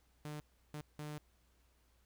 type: tone bursts at uneven times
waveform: sawtooth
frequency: 150 Hz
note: D3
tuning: 37 cents sharp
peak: -39 dBFS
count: 3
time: 0.25-0.4 / 0.74-0.81 / 0.99-1.18 s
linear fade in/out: 0 ms
effects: added 60 Hz sine -70 dBFS peak until 2.05 s + pink hiss -75 dBFS RMS until 2.05 s